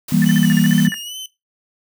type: noise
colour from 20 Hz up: white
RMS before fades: -31 dBFS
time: 0.08-0.87 s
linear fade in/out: 5 ms
type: chord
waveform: sine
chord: E diminished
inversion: none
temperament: just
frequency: 164.81 / 197.78 / 237.3 Hz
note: E3 / G3 / Bb3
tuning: 0 / +16 / +31 cents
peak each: -16 dBFS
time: 0.12-0.89 s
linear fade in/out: 5 ms
type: tone bursts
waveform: sine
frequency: 1773 Hz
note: A6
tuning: 13 cents sharp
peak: -21 dBFS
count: 11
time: 0.22-0.942 s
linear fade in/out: 0 ms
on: 22 ms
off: 48 ms
type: tone with vibrato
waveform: sawtooth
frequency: 2952 Hz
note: F#7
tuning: 5 cents flat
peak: -25 dBFS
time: 0.26-1.26 s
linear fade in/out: 2 ms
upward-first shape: sine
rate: 2.4 Hz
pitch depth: 64 cents each way
effects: noise-tail reverb RT60 0.2 s tail -17 dB re dry

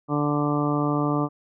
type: harmonic tone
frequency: 146.83 Hz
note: D3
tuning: in tune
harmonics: 1 / 2 / 3 / 4 / 5 / 6 / 7 / 8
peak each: -26 / -24 / -31 / -32 / -33 / -35 / -34 / -30 dBFS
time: 0.08-1.29 s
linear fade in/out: 50 ms
effects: none

